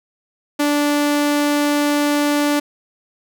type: tone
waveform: sawtooth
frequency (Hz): 292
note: D4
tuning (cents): -10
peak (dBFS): -11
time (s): 0.59-2.6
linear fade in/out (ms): 10
effects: none